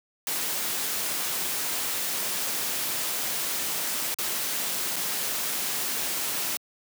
white noise with dropouts, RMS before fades -29 dBFS, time 0.27-6.57 s, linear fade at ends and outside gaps 1 ms, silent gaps 4.143-4.186 / 4.959-4.964 s, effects high-pass 150 Hz 12 dB/octave

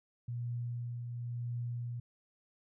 sine tone with tremolo, 120 Hz, B2, 49 cents flat, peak -34 dBFS, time 0.28-2 s, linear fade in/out 5 ms, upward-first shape triangle, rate 0.96 Hz, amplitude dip 40%, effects none

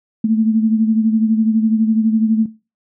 sine beating tone pair, 219.5 / 231.5 Hz, A3 / A#3, -4 / -12 cents, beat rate 12 Hz, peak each -13 / -19 dBFS, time 0.24-2.46 s, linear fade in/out 5 ms, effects noise-tail reverb RT60 0.3 s tail -18 dB re dry

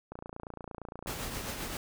click train, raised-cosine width 1 ms, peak -27 dBFS, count 29, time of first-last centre 0.12-1.096 s, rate 28.7 Hz
pink noise with tremolo, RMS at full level -36 dBFS, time 1.07-1.77 s, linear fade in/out 2 ms, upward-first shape triangle, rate 7.6 Hz, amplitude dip 45%
effects none

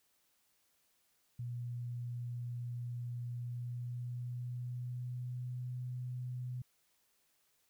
sine tone with pitch glide, 120.9 to 124.95 Hz, B2 to B2, -36 to +21 cents, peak -38 dBFS, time 1.39-6.62 s, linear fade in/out 5 ms, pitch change +57 cents, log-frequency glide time 3.29-5.8 s, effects white hiss -75 dBFS RMS until 7.69 s

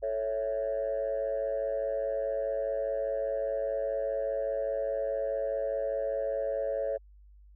sine chord, A major, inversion none, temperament equal, 440 / 554.4 / 659.3 Hz, A4 / C#5 / E5, 0 / 0 / 0 cents, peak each -35 / -29 / -34 dBFS, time 0.02-6.98 s, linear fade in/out 20 ms, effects tanh soft clip ceiling -23 dBFS + added 50 Hz sine -52 dBFS peak until 7.55 s

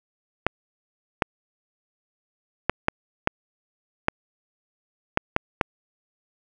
clicks, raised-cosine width 0.5 ms, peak -3 dBFS, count 9, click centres 0.466 / 1.222 / 2.696 / 2.884 / 3.274 / 4.084 / 5.174 / 5.364 / 5.612 s, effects none

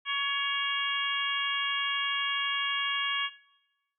harmonic tone with a mistuned harmonic, 561 Hz, C#5, 21 cents sharp, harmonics 2 / 3 / 4 / 5 / 6, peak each -34 / -34 / -34 / -34 / -34 dBFS, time 0.05-3.3 s, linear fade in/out 50 ms, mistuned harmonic 6, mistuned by -47 cents, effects noise-tail reverb RT60 0.9 s tail -17 dB re dry

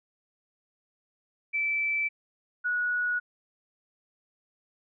sine tone pair in turn, 2321 / 1462.1 Hz, D7 / F#6, -21 / -21 cents, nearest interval minor sixth, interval 800 cents, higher first, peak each -25 dBFS, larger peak neither, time 1.53-2.09 / 2.64-3.2 s, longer neither, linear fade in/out 20 ms, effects none

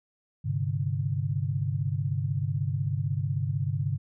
sine chord, G suspended fourth, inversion none, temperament equal with one note detuned, 100.46 / 130.81 / 146.83 Hz, G2 / C3 / D3, +43 / 0 / 0 cents, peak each -30 dBFS, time 0.44-3.98 s, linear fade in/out 20 ms, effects none

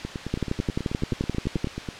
two click trains, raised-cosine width 3 ms, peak -11 / -17 dBFS, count 16 / 18, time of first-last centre 0.34-1.644 / 0.05-1.888 s, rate 11.5 / 9.25 Hz, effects white hiss -38 dBFS RMS until 1.99 s + low-pass 4000 Hz 12 dB/octave

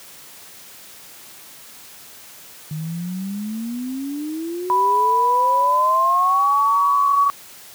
sine exponential sweep, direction up, 151.9 to 1171 Hz, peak -24 dBFS, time 2.71-7.29 s, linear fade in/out 0 ms
sine tone with pitch glide, 987.8 to 1128.1 Hz, B5 to C#6, 0 to +30 cents, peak -14 dBFS, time 4.7-7.3 s, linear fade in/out 0 ms, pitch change +230 cents, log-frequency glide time 5.61-6.44 s
effects white hiss -42 dBFS RMS until 7.74 s + high-pass 80 Hz 12 dB/octave

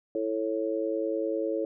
sine chord, A major, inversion second, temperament just, 330 / 440 / 550 Hz, E4 / A4 / C#5, +2 / 0 / -14 cents, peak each -31 dBFS, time 0.15-1.65 s, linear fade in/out 2 ms, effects none

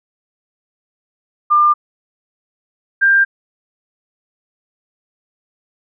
sine tone pair in turn, 1198 / 1590.4 Hz, D6 / G6, +34 / +25 cents, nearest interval perfect fourth, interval 491 cents, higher second, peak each -8 dBFS, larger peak neither, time 1.5-1.74 / 3.01-3.25 s, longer neither, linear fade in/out 20 ms, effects none

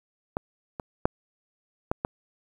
clicks, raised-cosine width 1 ms, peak -13 / -19 / -6 / -10 / -12 dBFS, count 5, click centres 0.369 / 0.798 / 1.055 / 1.915 / 2.049 s, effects 8-bit

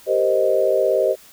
sine chord, C minor seventh, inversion second, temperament equal, 392 / 466.2 / 523.3 / 622.3 Hz, G4 / Bb4 / C5 / Eb5, 0 / 0 / 0 / 0 cents, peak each -21 / -24 / -19 / -19 dBFS, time 0.06-1.16 s, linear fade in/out 50 ms, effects white hiss -47 dBFS RMS until 1.32 s

